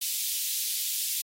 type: high-pass noise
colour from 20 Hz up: white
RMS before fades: -30 dBFS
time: 0.01-1.22 s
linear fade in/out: 10 ms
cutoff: 2900 Hz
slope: 24 dB/octave
effects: AAC 48 kbps